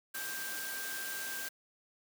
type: tone in noise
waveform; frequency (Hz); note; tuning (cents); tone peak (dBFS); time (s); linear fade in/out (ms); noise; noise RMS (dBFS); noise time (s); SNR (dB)
sine; 1581; G6; +14; -41; 0.14-1.49; 10; white; -41; 0.14-1.49; -3
effects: high-pass 200 Hz 12 dB/octave